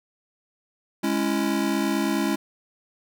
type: chord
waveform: square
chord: C# minor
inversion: second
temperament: just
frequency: 207.9 / 277.2 / 332.6 Hz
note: G#3 / C#4 / E4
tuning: +2 / 0 / +16 cents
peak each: -27 dBFS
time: 1.03-2.36 s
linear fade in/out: 10 ms
effects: none